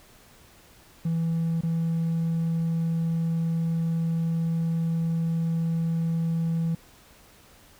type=tone with dropouts; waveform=triangle; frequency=165 Hz; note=E3; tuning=2 cents sharp; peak=-20 dBFS; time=1.05-6.75 s; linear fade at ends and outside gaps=5 ms; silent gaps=1.61-1.633 s; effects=tanh soft clip ceiling -18 dBFS + pink hiss -54 dBFS RMS until 7.79 s